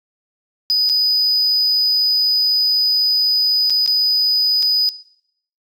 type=tone with dropouts; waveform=sine; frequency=4978 Hz; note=D#8; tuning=in tune; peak=-10 dBFS; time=0.7-4.89 s; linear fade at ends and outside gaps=0 ms; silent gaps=0.891-0.897 / 3.698-3.704 / 3.862-3.876 / 4.624-4.628 s; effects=noise-tail reverb RT60 0.7 s tail -20 dB re dry + tanh soft clip ceiling -12 dBFS